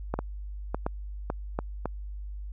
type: two click trains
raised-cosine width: 1 ms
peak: -14 / -15 dBFS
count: 3 / 4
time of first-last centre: 0.14-1.589 / 0.19-1.857 s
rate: 1.38 / 1.8 Hz
effects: added 50 Hz sine -35 dBFS peak until 2.52 s